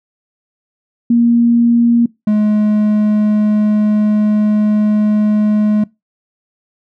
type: tone pair in turn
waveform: sine / triangle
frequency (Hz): 235.5 / 211.3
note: A#3 / G#3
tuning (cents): +18 / +30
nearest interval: major second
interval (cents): 188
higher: first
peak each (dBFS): -7 / -7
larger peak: neither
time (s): 1.1-2.06 / 2.27-5.84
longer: second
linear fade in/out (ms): 5
effects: noise-tail reverb RT60 0.2 s tail -22 dB re dry